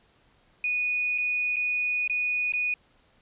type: tone with dropouts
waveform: sine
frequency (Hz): 2475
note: D#7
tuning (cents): -10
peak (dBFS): -24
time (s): 0.64-2.74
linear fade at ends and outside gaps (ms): 2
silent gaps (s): 1.179-1.183 / 1.56-1.566 / 2.077-2.097 / 2.522-2.536
effects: pink hiss -63 dBFS RMS until 3.21 s + resampled to 8000 Hz